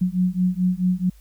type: beating tone pair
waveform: sine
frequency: 180 / 184.6 Hz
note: F#3 / F#3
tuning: -47 / -4 cents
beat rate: 4.6 Hz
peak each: -21 dBFS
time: 0.01-1.1 s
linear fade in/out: 10 ms
effects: added 50 Hz sine -46 dBFS peak until 1.2 s + white hiss -59 dBFS RMS until 1.2 s